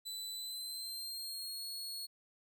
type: tone with pitch glide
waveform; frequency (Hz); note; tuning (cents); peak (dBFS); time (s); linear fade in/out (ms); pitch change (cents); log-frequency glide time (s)
sawtooth; 3995 to 4331; B7 to C#8; +19 to -41; -38; 0.05-2.07; 20; +140; 0.35-1.65
effects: none